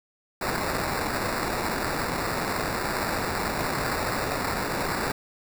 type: noise with sample-and-hold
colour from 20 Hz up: white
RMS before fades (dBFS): -28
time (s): 0.41-5.12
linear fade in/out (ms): 5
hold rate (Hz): 3150
effects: none